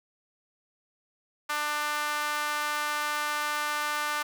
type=tone with high-pass filter; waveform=sawtooth; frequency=297.5 Hz; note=D4; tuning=22 cents sharp; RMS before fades=-30 dBFS; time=1.49-4.23 s; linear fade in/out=10 ms; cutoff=1200 Hz; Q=2.1; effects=none